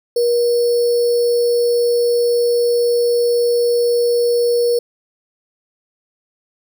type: tone with sample-and-hold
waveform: sine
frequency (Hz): 478.1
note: A#4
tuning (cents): +44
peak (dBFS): -12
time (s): 0.16-4.79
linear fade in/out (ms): 5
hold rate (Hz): 4900
effects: none